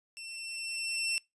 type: tone with level ramp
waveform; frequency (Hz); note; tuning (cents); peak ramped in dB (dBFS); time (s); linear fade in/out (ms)
20% pulse; 2695; E7; +38; -38 to -24; 0.17-1.18; 0
effects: noise-tail reverb RT60 0.2 s tail -24 dB re dry + resampled to 24000 Hz